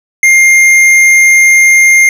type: tone with hard clipping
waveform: triangle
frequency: 2115 Hz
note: C7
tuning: 18 cents sharp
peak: -4 dBFS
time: 0.23-2.09 s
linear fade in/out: 2 ms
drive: 13 dB
effects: none